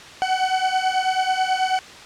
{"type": "beating tone pair", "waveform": "40% pulse", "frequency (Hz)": [746, 755.2], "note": ["F#5", "F#5"], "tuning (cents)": [14, 35], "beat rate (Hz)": 9.2, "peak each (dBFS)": -21, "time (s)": [0.22, 1.79], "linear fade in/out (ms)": 0, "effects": ["white hiss -40 dBFS RMS until 2.05 s", "low-pass 5000 Hz 12 dB/octave"]}